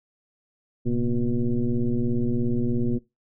sine tone with frequency modulation, 114.5 Hz, A#2, 31 cents flat, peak -20 dBFS, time 0.85-2.99 s, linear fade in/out 20 ms, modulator 123 Hz, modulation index 1.9, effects noise-tail reverb RT60 0.2 s tail -19 dB re dry

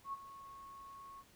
sine tone with ADSR envelope, 1100 Hz, C#6, 14 cents flat, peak -37 dBFS, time 0.04-1.24 s, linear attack 90 ms, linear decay 28 ms, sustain -13 dB, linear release 45 ms, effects pink hiss -65 dBFS RMS until 1.35 s

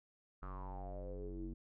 square tone with low-pass filter sweep, 46.86 Hz, F#1, 23 cents sharp, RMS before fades -45 dBFS, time 0.42-1.54 s, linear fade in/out 10 ms, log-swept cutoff 1300 to 280 Hz, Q 8.2, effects none

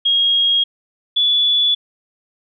sine tone pair in turn, 3272 / 3437 Hz, G#7 / A7, -26 / -41 cents, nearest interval minor second, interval 85 cents, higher second, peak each -12 dBFS, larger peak neither, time 0.05-0.64 / 1.16-1.75 s, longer neither, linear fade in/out 10 ms, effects none

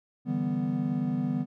triangle chord, E minor seventh, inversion third, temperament equal, 146.83 / 164.81 / 196 / 246.9 Hz, D3 / E3 / G3 / B3, 0 / 0 / 0 / 0 cents, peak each -31 / -32 / -31 / -27 dBFS, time 0.25-1.46 s, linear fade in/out 50 ms, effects none

